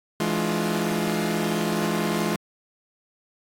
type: tone cluster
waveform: sawtooth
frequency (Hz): 166.7 / 211.3 / 299.7 / 352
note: E3 / G#3 / D4 / F4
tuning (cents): +20 / +30 / +35 / +14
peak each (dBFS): -24 / -22 / -29 / -25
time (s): 0.2-2.36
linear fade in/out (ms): 2
effects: AAC 64 kbps